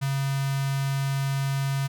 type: tone with notch filter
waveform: square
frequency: 137.3 Hz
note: C#3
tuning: 16 cents flat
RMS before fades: -26 dBFS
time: 0.01-1.88 s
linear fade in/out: 20 ms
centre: 440 Hz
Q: 0.75
effects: none